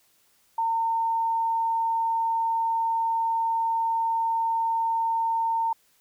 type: tone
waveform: sine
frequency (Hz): 910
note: A#5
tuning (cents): -42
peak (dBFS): -22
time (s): 0.58-5.73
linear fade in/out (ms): 5
effects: white hiss -64 dBFS RMS until 6 s